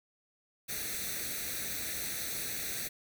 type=noise with comb filter; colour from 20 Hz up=white; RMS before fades=-37 dBFS; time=0.68-2.89 s; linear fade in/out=20 ms; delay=0.49 ms; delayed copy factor=+0.75; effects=none